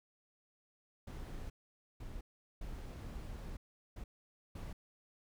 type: noise bursts at uneven times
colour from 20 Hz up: brown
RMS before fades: -45 dBFS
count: 5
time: 1.07-1.5 / 2-2.21 / 2.61-3.57 / 3.96-4.04 / 4.55-4.73 s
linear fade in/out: 5 ms
effects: none